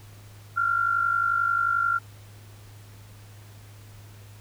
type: tone pair together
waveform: sine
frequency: 1374 / 1425.3 Hz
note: F6 / F6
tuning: -29 / +35 cents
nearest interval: minor second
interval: 64 cents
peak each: -22 / -27 dBFS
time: 0.56-1.99 s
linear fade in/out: 20 ms
effects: added 103 Hz sine -45 dBFS peak until 4.4 s + pink hiss -53 dBFS RMS until 4.4 s